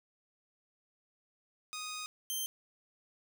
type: tone pair in turn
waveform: 10% pulse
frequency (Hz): 1244.5 / 3136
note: D#6 / G7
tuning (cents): 0 / 0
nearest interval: octave + major third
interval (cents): 1600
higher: second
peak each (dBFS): -31 / -26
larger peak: second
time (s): 1.73-2.06 / 2.3-2.46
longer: first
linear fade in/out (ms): 0
effects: none